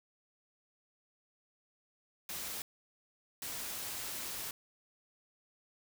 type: noise bursts at uneven times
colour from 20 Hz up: white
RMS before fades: -41 dBFS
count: 2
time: 2.29-2.62 / 3.42-4.51 s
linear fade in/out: 2 ms
effects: none